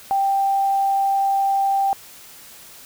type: tone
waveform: sine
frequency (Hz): 786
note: G5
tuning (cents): +4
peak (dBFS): -16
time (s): 0.11-1.93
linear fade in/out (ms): 0
effects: white hiss -43 dBFS RMS until 2.85 s